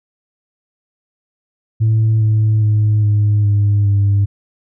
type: tone with pitch steps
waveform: sine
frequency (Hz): 110.5 / 108.41 / 106.37 / 104.36 / 102.39 / 100.45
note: A2 / A2 / G#2 / G#2 / G#2 / G2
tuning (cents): +8 / -25 / +42 / +9 / -24 / +43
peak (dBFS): -8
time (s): 1.8-4.26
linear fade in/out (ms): 20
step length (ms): 410
effects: tanh soft clip ceiling -8 dBFS